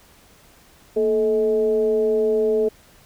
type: tone with frequency modulation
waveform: sine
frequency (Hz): 433.6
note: A4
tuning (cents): -25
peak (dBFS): -16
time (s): 0.96-2.69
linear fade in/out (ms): 10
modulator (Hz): 202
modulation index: 0.51
effects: pink hiss -52 dBFS RMS until 3.05 s